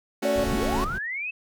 sawtooth chord, F# minor, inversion first, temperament equal, 220 / 277.2 / 370 Hz, A3 / C#4 / F#4, 0 / 0 / 0 cents, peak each -26 dBFS, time 0.22-0.85 s, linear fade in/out 10 ms
sine tone, 576 Hz, D5, 34 cents flat, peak -22 dBFS, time 0.25-0.44 s, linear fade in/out 2 ms
brown noise, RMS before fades -31 dBFS, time 0.35-0.99 s, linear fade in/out 20 ms
sine linear sweep, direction up, 69.3 to 2645 Hz, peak -28 dBFS, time 0.5-1.31 s, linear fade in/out 10 ms
effects none

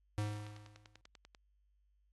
square tone with exponential decay, 104.9 Hz, G#2, 18 cents sharp, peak -33 dBFS, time 0.18-1.01 s, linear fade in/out 0 ms, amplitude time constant 180 ms
click train, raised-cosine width 0.2 ms, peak -38 dBFS, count 12, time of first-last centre 0.27-1.348 s, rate 10.2 Hz
effects added 50 Hz sine -70 dBFS peak until 2.12 s + AAC 32 kbps

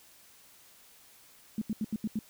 sine tone bursts, 216 Hz, A3, 32 cents flat, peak -28 dBFS, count 6, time 1.58-2.19 s, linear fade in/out 2 ms, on 35 ms, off 80 ms, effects white hiss -58 dBFS RMS until 2.29 s

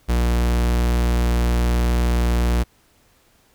45% pulse tone, 59.5 Hz, A#1, 36 cents sharp, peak -16 dBFS, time 0.08-2.64 s, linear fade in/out 20 ms, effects pink hiss -58 dBFS RMS until 3.54 s

